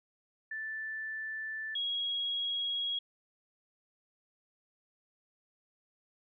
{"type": "tone pair in turn", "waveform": "sine", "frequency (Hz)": [1760, 3306], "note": ["A6", "G#7"], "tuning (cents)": [0, -9], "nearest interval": "major seventh", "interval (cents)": 1091, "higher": "second", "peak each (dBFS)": [-36, -31], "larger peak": "second", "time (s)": [[0.51, 1.75], [1.75, 2.99]], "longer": "neither", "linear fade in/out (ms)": 5, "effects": []}